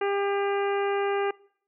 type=harmonic tone; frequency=400 Hz; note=G4; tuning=35 cents sharp; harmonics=1 / 2 / 3 / 4 / 5 / 6 / 7; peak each=-25 / -31 / -35 / -37 / -39 / -41 / -42 dBFS; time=0.01-1.31 s; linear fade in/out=5 ms; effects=noise-tail reverb RT60 0.6 s tail -23 dB re dry